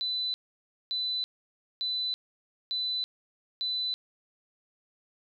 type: tone bursts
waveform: sine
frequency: 4000 Hz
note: B7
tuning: 21 cents sharp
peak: -28 dBFS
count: 5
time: 0.01-3.94 s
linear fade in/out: 0 ms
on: 330 ms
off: 570 ms
effects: none